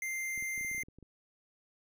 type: tone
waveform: square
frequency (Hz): 2093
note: C7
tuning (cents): 0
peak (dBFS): -35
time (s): 0.02-0.83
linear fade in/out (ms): 2
type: clicks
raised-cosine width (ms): 3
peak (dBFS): -40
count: 12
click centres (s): 0.377 / 0.425 / 0.578 / 0.611 / 0.648 / 0.714 / 0.748 / 0.78 / 0.834 / 0.885 / 0.986 / 1.027
effects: none